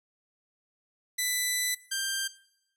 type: tone pair in turn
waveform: 10% pulse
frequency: 1993 / 1581.8 Hz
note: B6 / G6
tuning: +15 / +15 cents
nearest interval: major third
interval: 400 cents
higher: first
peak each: -18 / -20 dBFS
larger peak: first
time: 1.18-1.75 / 1.91-2.28 s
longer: first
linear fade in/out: 10 ms
effects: noise-tail reverb RT60 0.8 s tail -20 dB re dry